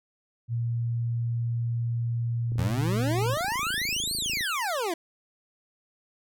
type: tone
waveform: sine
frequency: 117.5 Hz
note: A#2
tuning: 14 cents sharp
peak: -25 dBFS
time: 0.48-3.37 s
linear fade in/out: 50 ms
type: click train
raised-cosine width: 3 ms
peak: -28 dBFS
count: 52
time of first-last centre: 2.52-4.409 s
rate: 27 Hz
type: exponential two-way sweep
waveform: 25% pulse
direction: up then down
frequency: 79.2 to 4681 to 317.5 Hz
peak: -23 dBFS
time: 2.58-4.94 s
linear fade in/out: 5 ms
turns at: 4.15 s
effects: none